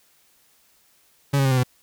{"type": "tone with pitch steps", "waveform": "40% pulse", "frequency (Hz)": [140.5, 136.66, 132.92, 129.29, 125.75], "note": ["C#3", "C#3", "C3", "C3", "B2"], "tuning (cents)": [24, -24, 28, -20, 32], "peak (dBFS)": -16, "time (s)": [1.33, 1.635], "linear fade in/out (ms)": 10, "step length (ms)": 61, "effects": ["white hiss -60 dBFS RMS until 1.82 s"]}